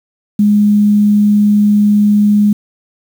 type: tone with quantisation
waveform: sine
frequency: 207.4 Hz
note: G#3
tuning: 2 cents flat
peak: -6 dBFS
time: 0.39-2.53 s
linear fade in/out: 5 ms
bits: 6
effects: none